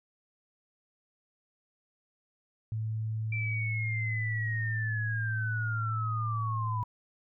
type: tone with pitch glide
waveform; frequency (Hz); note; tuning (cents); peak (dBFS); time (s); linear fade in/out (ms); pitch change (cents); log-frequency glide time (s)
sine; 110 to 110.83; A2 to A2; 0 to +13; -30; 2.72-6.83; 0; +13; 3.37-4.64
type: linear sweep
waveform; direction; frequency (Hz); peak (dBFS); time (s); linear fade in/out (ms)
sine; down; 2349 to 972; -33; 3.32-6.84; 5
effects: none